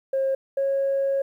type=tone pair in turn; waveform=sine; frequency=537 / 547.7 Hz; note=C5 / C#5; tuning=+45 / -21 cents; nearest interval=unison; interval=34 cents; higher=second; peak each=-19 / -19 dBFS; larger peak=neither; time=0.13-0.35 / 0.57-1.22 s; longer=second; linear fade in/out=5 ms; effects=tanh soft clip ceiling -17 dBFS + 10-bit